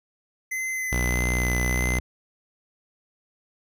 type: tone with vibrato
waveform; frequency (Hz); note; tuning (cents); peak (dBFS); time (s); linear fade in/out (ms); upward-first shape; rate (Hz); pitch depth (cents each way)
square; 2040; C7; -44; -27; 0.51-1.99; 10; sine; 1.6; 16
type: tone with pitch glide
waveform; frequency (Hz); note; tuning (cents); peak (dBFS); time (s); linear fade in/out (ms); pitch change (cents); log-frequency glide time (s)
sawtooth; 61.2 to 61.95; B1 to B1; -15 to +6; -19; 0.92-2; 5; +21; 1.47-1.73
effects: none